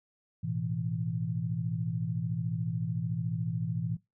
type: chord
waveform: sine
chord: A suspended second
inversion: none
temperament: just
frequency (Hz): 110 / 123.75 / 165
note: A2 / B2 / E3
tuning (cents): 0 / +4 / +2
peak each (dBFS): -35 / -35 / -33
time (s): 0.43-3.97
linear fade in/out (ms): 10
effects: noise-tail reverb RT60 0.2 s tail -20 dB re dry